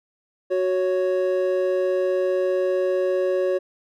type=tone pair together; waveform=triangle; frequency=370 / 554.8 Hz; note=F#4 / C#5; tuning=0 / +1 cents; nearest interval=perfect fifth; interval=701 cents; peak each=-20 dBFS; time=0.5-3.59 s; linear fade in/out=20 ms; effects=none